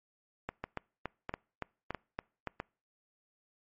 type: two click trains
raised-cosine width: 0.5 ms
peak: -21 / -20 dBFS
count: 4 / 8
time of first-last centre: 0.64-2.601 / 0.49-2.473 s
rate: 1.53 / 3.53 Hz
effects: noise-tail reverb RT60 0.4 s tail -26 dB re dry + MP3 32 kbps